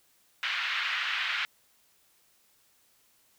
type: band-pass noise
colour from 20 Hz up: pink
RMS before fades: -31 dBFS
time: 0.43-1.45 s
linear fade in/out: 0 ms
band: 1400 to 3400 Hz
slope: 24 dB/octave
effects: white hiss -66 dBFS RMS until 3.38 s